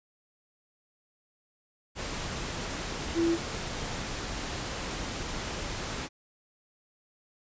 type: tone in noise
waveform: sine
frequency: 334.9 Hz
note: E4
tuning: 27 cents sharp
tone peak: -23 dBFS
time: 3.14-3.38 s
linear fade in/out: 50 ms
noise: pink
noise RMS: -35 dBFS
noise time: 1.95-6.09 s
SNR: +9 dB
effects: resampled to 16000 Hz